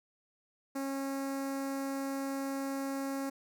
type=tone with notch filter; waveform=sawtooth; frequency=273 Hz; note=C#4; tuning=26 cents flat; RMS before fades=-36 dBFS; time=0.75-3.3 s; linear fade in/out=10 ms; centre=3200 Hz; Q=0.9; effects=none